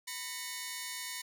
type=tone cluster; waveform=10% pulse; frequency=990 / 1831 / 2211 Hz; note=B5 / A#6 / C#7; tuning=+4 / -32 / -5 cents; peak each=-36 / -34 / -33 dBFS; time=0.07-1.22 s; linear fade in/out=10 ms; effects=none